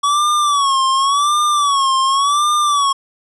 square tone with vibrato, 1130 Hz, C#6, 33 cents sharp, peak -13 dBFS, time 0.03-2.93 s, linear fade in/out 10 ms, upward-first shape sine, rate 0.9 Hz, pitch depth 110 cents each way, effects resampled to 24000 Hz + 9-bit

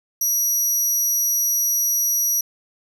25% pulse tone, 5800 Hz, F#8, 35 cents flat, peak -13 dBFS, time 0.21-2.41 s, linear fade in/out 5 ms, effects none

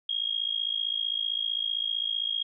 sine tone with amplitude modulation, 3272 Hz, G#7, 26 cents flat, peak -23 dBFS, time 0.09-2.43 s, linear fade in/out 5 ms, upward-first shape sine, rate 55.5 Hz, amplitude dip 90%, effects none

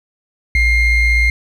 triangle ring-modulated tone, 1032 Hz, C6, 24 cents flat, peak -5 dBFS, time 0.55-1.3 s, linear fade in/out 2 ms, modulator 1090 Hz, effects none

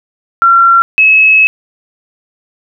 sine tone pair in turn, 1366 / 2579 Hz, F6 / E7, -39 / -39 cents, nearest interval major seventh, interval 1100 cents, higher second, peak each -3 dBFS, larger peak neither, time 0.42-0.82 / 0.98-1.47 s, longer second, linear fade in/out 0 ms, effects none

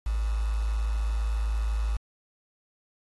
sine tone with quantisation, 54 Hz, A1, 32 cents flat, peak -24 dBFS, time 0.06-1.97 s, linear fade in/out 5 ms, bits 7, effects AAC 32 kbps

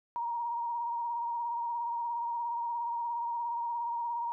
sine tone with vibrato, 942 Hz, A#5, 18 cents sharp, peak -31 dBFS, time 0.16-4.32 s, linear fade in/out 0 ms, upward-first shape triangle, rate 17 Hz, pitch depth 37 cents each way, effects none

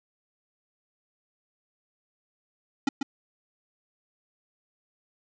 square tone with echo, 275.4 Hz, C#4, 11 cents flat, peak -21 dBFS, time 2.87-2.89 s, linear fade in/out 5 ms, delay 140 ms, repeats 1, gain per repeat -5 dB, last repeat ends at 3.03 s, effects resampled to 16000 Hz + 9-bit

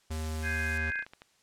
square tone with pitch glide, 78.7 to 78.25 Hz, D#2 to D#2, +20 to +10 cents, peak -33 dBFS, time 0.1-0.91 s, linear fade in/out 10 ms, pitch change -10 cents, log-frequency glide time 0.25-0.71 s
blue noise, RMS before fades -42 dBFS, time 0.11-0.78 s, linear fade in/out 5 ms
sine chord, Ab major seventh, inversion third, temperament equal, 1568 / 1661.2 / 2093 / 2489 Hz, G6 / Ab6 / C7 / Eb7, 0 / 0 / 0 / 0 cents, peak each -35 / -34 / -40 / -39 dBFS, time 0.42-1.05 s, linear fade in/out 50 ms
clicks, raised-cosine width 0.3 ms, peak -31 dBFS, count 8, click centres 0.876 / 0.919 / 0.957 / 0.992 / 1.025 / 1.065 / 1.135 / 1.219 s
effects white hiss -67 dBFS RMS until 1.42 s + low-pass 8000 Hz 12 dB/octave

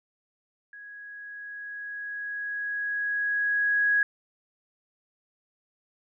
sine tone with level ramp, 1661.2 Hz, G#6, in tune, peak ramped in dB -42 to -19 dBFS, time 0.73-4.03 s, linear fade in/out 2 ms, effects none

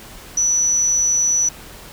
sine tone, 5930 Hz, F#8, 3 cents sharp, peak -14 dBFS, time 0.37-1.49 s, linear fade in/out 5 ms, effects added 43 Hz sine -49 dBFS peak until 1.92 s + pink hiss -39 dBFS RMS until 1.92 s

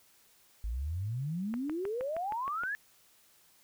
sine exponential sweep, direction up, 51.5 to 1760 Hz, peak -32 dBFS, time 0.64-2.75 s, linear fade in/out 0 ms
click train, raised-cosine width 0.5 ms, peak -27 dBFS, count 8, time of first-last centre 1.54-2.635 s, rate 6.39 Hz
effects white hiss -64 dBFS RMS until 3.63 s

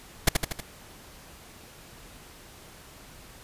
pink noise with echo, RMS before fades -18 dBFS, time 0.27-0.29 s, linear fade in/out 5 ms, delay 79 ms, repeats 4, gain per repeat -4 dB, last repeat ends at 0.606 s, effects pink hiss -49 dBFS RMS until 3.43 s + resampled to 32000 Hz

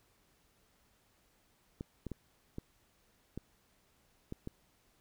clicks, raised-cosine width 3 ms, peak -27 dBFS, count 7, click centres 1.809 / 2.067 / 2.117 / 2.584 / 3.376 / 4.324 / 4.474 s, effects pink hiss -71 dBFS RMS until 5 s

